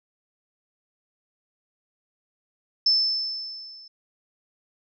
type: tone with level ramp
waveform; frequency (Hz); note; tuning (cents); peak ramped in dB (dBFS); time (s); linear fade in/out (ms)
sine; 5274; E8; 0; -15 to -44; 2.86-3.88; 5
effects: none